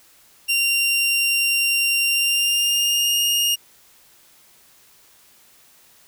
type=tone with pitch glide; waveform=sawtooth; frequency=2770 to 2840 Hz; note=F7 to F7; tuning=-15 to +28 cents; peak=-14 dBFS; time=0.48-3.56 s; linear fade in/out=20 ms; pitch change=+43 cents; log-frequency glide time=2.05-3.21 s; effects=white hiss -53 dBFS RMS until 6.07 s